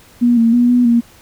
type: tone with pitch steps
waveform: sine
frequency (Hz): 240.5 / 229.5 / 242.1 / 245.3 / 235.1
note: B3 / A#3 / B3 / B3 / A#3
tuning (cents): -46 / -27 / -34 / -12 / +15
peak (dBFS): -8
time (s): 0.21-1.01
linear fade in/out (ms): 20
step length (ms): 160
effects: pink hiss -45 dBFS RMS until 1.21 s